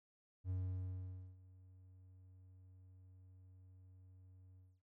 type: tone with ADSR envelope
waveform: triangle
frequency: 92.5 Hz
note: F#2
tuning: in tune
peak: -35 dBFS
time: 0.44-4.82 s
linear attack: 60 ms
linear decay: 860 ms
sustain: -22 dB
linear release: 240 ms
effects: none